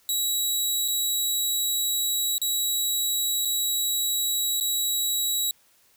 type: tone with dropouts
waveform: 15% pulse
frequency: 3876 Hz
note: B7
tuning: 33 cents flat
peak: -16 dBFS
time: 0.09-5.51 s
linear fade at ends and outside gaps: 1 ms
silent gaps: 0.879-0.883 / 2.381-2.416 / 3.45-3.454 / 4.601-4.609 s
effects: white hiss -61 dBFS RMS until 5.96 s